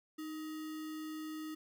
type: tone with sample-and-hold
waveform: sine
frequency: 311.1 Hz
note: D#4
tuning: in tune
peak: -40 dBFS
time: 0.18-1.55 s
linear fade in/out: 10 ms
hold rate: 1575 Hz
effects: none